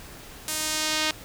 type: tone with band-pass filter sweep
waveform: sawtooth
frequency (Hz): 310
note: D#4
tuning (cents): -6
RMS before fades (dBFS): -27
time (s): 0.48-1.11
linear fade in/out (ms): 0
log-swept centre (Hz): 9900 to 3700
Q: 0.9
effects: pink hiss -44 dBFS RMS until 1.24 s